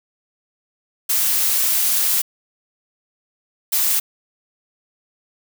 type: noise bursts at uneven times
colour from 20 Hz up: blue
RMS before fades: -18 dBFS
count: 2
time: 1.09-2.22 / 3.72-4 s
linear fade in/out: 10 ms
effects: none